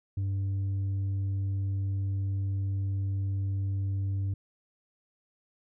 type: tone with tanh clipping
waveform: sine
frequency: 97.7 Hz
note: G2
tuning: 5 cents flat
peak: -28 dBFS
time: 0.17-4.34 s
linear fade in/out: 5 ms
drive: 3 dB
effects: none